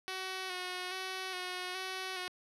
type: tone with vibrato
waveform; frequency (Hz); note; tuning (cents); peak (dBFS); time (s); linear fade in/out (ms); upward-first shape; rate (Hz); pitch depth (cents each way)
5% pulse; 370; F#4; 0; -26; 0.08-2.28; 0; square; 1.2; 28
effects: low-pass 9000 Hz 12 dB/octave